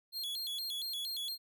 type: tone with vibrato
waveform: 45% pulse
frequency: 3771 Hz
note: A#7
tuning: 19 cents sharp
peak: -36 dBFS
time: 0.12-1.38 s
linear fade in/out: 50 ms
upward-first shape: square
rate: 4.3 Hz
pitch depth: 190 cents each way
effects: none